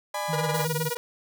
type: chord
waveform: 35% pulse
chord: G# diminished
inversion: second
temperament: just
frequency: 598 / 830.6 / 996.7 Hz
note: D5 / G#5 / B5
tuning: +31 / 0 / +16 cents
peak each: -31 dBFS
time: 0.14-0.65 s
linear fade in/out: 5 ms
type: tone with vibrato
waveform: sine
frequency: 155.1 Hz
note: D#3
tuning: 5 cents flat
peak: -28 dBFS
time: 0.28-0.9 s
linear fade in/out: 20 ms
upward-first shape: square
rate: 7.9 Hz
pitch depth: 53 cents each way
type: tone with tremolo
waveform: sawtooth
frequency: 480.2 Hz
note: B4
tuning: 49 cents flat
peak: -21 dBFS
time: 0.33-0.97 s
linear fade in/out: 0 ms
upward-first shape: sine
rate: 19 Hz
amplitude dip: 100%
type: high-pass noise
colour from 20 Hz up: white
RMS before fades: -36 dBFS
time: 0.54-0.95 s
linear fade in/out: 5 ms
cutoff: 3700 Hz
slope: 48 dB/octave
effects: none